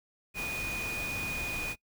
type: tone in noise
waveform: sine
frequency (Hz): 2469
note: D#7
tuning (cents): -14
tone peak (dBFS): -33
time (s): 0.34-1.76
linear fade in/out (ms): 50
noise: pink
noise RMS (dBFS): -39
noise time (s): 0.34-1.76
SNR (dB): +3
effects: noise-tail reverb RT60 0.1 s tail -23 dB re dry